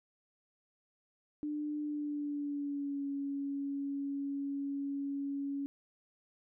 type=tone with pitch glide; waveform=sine; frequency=298 to 279.7 Hz; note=D4 to C#4; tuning=+25 to +16 cents; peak=-34 dBFS; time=1.43-5.66 s; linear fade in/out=0 ms; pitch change=-109 cents; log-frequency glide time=1.81-3.06 s; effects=none